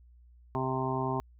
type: harmonic tone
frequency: 130.81 Hz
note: C3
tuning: in tune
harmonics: 1 / 2 / 3 / 5 / 6 / 7 / 8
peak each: -34 / -36 / -35 / -39 / -39 / -36 / -37 dBFS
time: 0.55-1.2 s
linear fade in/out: 0 ms
effects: added 60 Hz sine -54 dBFS peak until 1.39 s